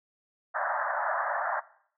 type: band-pass noise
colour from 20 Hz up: pink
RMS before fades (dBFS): -30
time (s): 0.54-1.61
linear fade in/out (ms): 20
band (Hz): 590 to 1800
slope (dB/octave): 96
effects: noise-tail reverb RT60 0.6 s tail -19 dB re dry